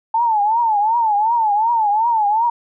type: tone with vibrato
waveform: sine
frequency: 880 Hz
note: A5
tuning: in tune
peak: -13 dBFS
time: 0.14-2.5 s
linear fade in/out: 5 ms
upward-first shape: triangle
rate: 2.7 Hz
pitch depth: 160 cents each way
effects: none